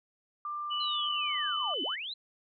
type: tone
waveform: sine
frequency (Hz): 1188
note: D6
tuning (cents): +20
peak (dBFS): -33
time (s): 0.45-1.74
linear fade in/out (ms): 2
type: tone with pitch glide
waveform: sine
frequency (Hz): 2960 to 3015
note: F#7 to F#7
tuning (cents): 0 to +32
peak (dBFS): -31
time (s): 0.7-1.96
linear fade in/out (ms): 20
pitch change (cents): +32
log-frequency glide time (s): 0.96-1.27
type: linear two-way sweep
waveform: sine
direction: down then up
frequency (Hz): 4150 to 246.9 to 4150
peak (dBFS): -35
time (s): 0.8-2.14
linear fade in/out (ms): 10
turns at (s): 1.83
effects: MP3 64 kbps